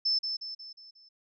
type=tone with echo; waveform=sine; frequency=5274 Hz; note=E8; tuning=in tune; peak=-24 dBFS; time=0.05-0.19 s; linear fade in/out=10 ms; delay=180 ms; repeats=5; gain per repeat=-6 dB; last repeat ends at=1.09 s; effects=none